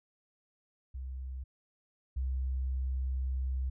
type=tone pair in turn; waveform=sine; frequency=65 / 65 Hz; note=C2 / C2; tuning=-11 / -11 cents; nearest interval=unison; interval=0 cents; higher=neither; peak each=-37 / -30 dBFS; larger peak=second; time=0.94-1.44 / 2.16-3.7 s; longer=second; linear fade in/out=10 ms; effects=none

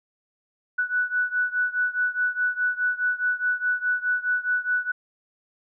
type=beating tone pair; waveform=sine; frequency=1480 / 1484.8 Hz; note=F#6 / F#6; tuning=0 / +6 cents; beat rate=4.8 Hz; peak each=-24 / -26 dBFS; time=0.78-4.92 s; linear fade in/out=10 ms; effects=none

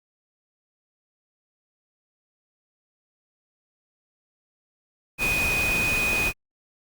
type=tone in noise; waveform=sine; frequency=2491 Hz; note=D#7; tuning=1 cent sharp; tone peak=-22 dBFS; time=5.18-6.33 s; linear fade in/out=50 ms; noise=pink; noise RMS=-29 dBFS; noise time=5.18-6.33 s; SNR=+4 dB; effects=Opus 48 kbps

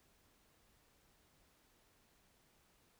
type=silence; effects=pink hiss -72 dBFS RMS until 2.99 s

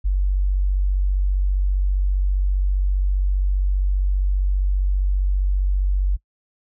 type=tone; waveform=sine; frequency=47.53 Hz; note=F#1; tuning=47 cents sharp; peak=-16 dBFS; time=0.04-6.17 s; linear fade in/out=20 ms; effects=noise-tail reverb RT60 0.1 s tail -23 dB re dry

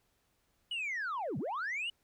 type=linear two-way sweep; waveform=sine; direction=down then up; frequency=2981 to 113.9 to 2981 Hz; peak=-32 dBFS; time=0.71-1.9 s; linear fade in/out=5 ms; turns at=1.38 s; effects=tanh soft clip ceiling -32 dBFS + pink hiss -75 dBFS RMS until 2.03 s

